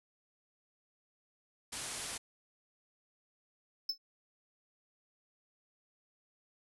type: low-pass noise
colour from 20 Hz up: white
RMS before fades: -42 dBFS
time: 1.72-2.18 s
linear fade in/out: 10 ms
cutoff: 11000 Hz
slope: 96 dB/octave
type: tone with exponential decay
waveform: triangle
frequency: 5260 Hz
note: E8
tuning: 5 cents flat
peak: -27 dBFS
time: 3.89-3.98 s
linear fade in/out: 5 ms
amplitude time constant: 18 ms
effects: none